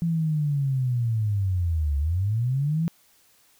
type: linear two-way sweep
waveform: sine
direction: down then up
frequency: 170 to 69.3 to 170 Hz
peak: -21 dBFS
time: 0.02-2.88 s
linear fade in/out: 0 ms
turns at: 1.98 s
effects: white hiss -60 dBFS RMS until 3.59 s